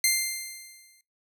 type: tone with exponential decay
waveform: 10% pulse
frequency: 2093 Hz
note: C7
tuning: in tune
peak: -10 dBFS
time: 0.04-1.01 s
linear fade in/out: 2 ms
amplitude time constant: 210 ms
effects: noise-tail reverb RT60 0.2 s tail -21 dB re dry